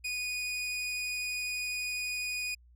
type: tone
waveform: sawtooth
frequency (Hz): 2472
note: D#7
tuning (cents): -12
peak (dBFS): -29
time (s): 0.04-2.55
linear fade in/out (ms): 10
effects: added 60 Hz sine -56 dBFS peak until 2.75 s + low-pass 12000 Hz 12 dB/octave